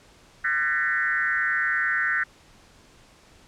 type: tone with frequency modulation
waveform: sine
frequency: 1671 Hz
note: G#6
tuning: 10 cents sharp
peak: -21 dBFS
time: 0.44-2.24 s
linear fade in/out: 10 ms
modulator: 149 Hz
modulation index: 1.9
effects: pink hiss -54 dBFS RMS until 3.47 s + low-pass 8000 Hz 12 dB/octave